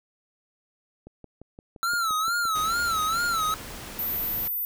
click train, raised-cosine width 2 ms, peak -30 dBFS, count 9, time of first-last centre 1.07-2.454 s, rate 5.78 Hz
square tone with vibrato, 1334 Hz, E6, 20 cents sharp, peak -24 dBFS, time 1.83-3.54 s, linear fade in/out 0 ms, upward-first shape sine, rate 2.3 Hz, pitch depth 110 cents each way
pink noise, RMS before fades -39 dBFS, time 2.55-4.48 s, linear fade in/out 5 ms
sine tone, 14120 Hz, A9, 5 cents sharp, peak -26 dBFS, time 3.99-4.65 s, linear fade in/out 0 ms
effects none

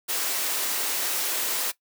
white high-pass noise, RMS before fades -27 dBFS, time 0.08-1.72 s, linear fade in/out 20 ms, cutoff 290 Hz, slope 24 dB/octave, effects noise-tail reverb RT60 0.1 s tail -17 dB re dry

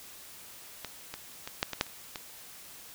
clicks, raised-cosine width 0.2 ms, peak -19 / -20 / -20 / -9 / -16 / -8 / -30 / -19 dBFS, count 8, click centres 0.847 / 1.14 / 1.475 / 1.629 / 1.733 / 1.811 / 1.866 / 2.158 s, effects white hiss -49 dBFS RMS until 2.94 s

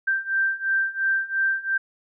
sine beating tone pair, 1568 / 1570.9 Hz, G6 / G6, 0 / +3 cents, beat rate 2.9 Hz, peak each -25 / -23 dBFS, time 0.07-1.78 s, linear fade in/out 10 ms, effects none

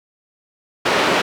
pink band-pass noise, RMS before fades -17 dBFS, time 0.85-1.22 s, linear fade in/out 10 ms, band 330 to 3300 Hz, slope 12 dB/octave, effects none

